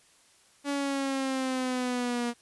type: exponential sweep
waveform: sawtooth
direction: down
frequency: 285 to 237.2 Hz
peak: -24 dBFS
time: 0.64-2.34 s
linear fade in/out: 50 ms
effects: white hiss -61 dBFS RMS until 2.41 s + resampled to 24000 Hz